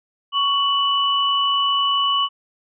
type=tone pair together; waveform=sine; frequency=1117 / 2965 Hz; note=C#6 / F#7; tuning=+13 / +3 cents; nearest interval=octave + perfect fourth; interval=1690 cents; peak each=-19 dBFS; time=0.32-2.29 s; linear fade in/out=50 ms; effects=none